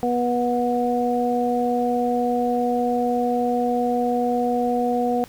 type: harmonic tone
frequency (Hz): 243.4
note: B3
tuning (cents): -25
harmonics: 1 / 2 / 3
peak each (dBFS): -23 / -23 / -23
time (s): 0.03-5.24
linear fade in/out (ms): 0
effects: pink hiss -47 dBFS RMS until 5.28 s